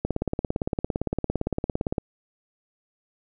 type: click train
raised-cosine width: 2 ms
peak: -11 dBFS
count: 35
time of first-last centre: 0.05-1.982 s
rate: 17.6 Hz
effects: none